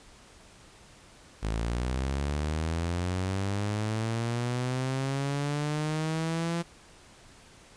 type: linear sweep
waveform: sawtooth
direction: up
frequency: 52.2 to 170.9 Hz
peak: -24 dBFS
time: 1.42-6.63 s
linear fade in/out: 20 ms
effects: pink hiss -54 dBFS RMS until 7.76 s + resampled to 22050 Hz